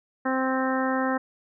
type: harmonic tone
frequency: 261.6 Hz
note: C4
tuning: in tune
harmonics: 1 / 2 / 3 / 4 / 5 / 6 / 7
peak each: -26 / -29 / -31 / -32 / -33 / -34 / -34 dBFS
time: 0.25-1.18 s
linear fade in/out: 10 ms
effects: none